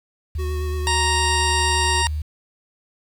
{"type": "tone", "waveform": "sine", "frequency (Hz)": 75.7, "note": "D#2", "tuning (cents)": -47, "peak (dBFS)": -22, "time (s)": [0.35, 2.22], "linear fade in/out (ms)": 5}
{"type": "tone with vibrato", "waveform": "square", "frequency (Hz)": 368.7, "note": "F#4", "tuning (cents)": -6, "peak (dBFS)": -30, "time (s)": [0.38, 2.03], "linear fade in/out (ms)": 20, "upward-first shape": "sine", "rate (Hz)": 8.7, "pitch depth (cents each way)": 19}
{"type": "harmonic tone", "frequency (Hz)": 932.3, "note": "A#5", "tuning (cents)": 0, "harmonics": [1, 2, 3, 4, 5, 6, 8, 9, 10], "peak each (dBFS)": [-22, -25, -27, -28, -29, -30, -31, -32, -32], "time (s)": [0.87, 2.07], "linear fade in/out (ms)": 0}
{"effects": ["8-bit"]}